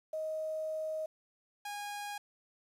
sine / sawtooth tone pair in turn, 628 / 820.4 Hz, D#5 / G#5, +16 / -21 cents, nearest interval perfect fourth, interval 463 cents, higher second, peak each -34 / -35 dBFS, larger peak first, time 0.13-1.06 / 1.65-2.18 s, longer first, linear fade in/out 5 ms, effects resampled to 32000 Hz + 10-bit

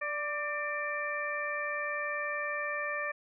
harmonic tone with a mistuned harmonic, 587 Hz, D5, 1 cent flat, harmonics 1 / 2 / 3 / 4, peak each -38 / -38 / -35 / -39 dBFS, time 0.01-3.12 s, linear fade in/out 10 ms, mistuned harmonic 3, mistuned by +33 cents, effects none

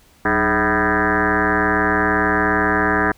sine tone with frequency modulation, 987.8 Hz, B5, in tune, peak -14 dBFS, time 0.25-3.12 s, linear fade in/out 5 ms, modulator 114 Hz, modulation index 7.2, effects pink hiss -53 dBFS RMS until 3.17 s

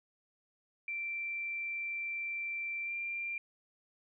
sine tone with pitch glide, 2349 to 2376 Hz, D7 to D7, 0 to +20 cents, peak -35 dBFS, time 0.88-3.38 s, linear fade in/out 2 ms, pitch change +20 cents, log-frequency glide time 2.84-2.93 s, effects none

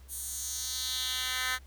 10% pulse tone with high-pass filter sweep, 255.4 Hz, C4, 42 cents flat, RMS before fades -34 dBFS, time 0.08-1.59 s, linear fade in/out 50 ms, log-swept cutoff 10000 to 1800 Hz, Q 2, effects added 66 Hz sine -49 dBFS peak until 1.66 s + pink hiss -62 dBFS RMS until 1.66 s

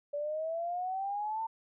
sine exponential sweep, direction up, 574 to 909 Hz, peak -32 dBFS, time 0.13-1.47 s, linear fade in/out 10 ms, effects none

